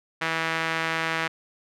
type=tone with band-pass filter; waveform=sawtooth; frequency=162.7 Hz; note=E3; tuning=22 cents flat; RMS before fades=-27 dBFS; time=0.21-1.28 s; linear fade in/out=10 ms; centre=1900 Hz; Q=1.4; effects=none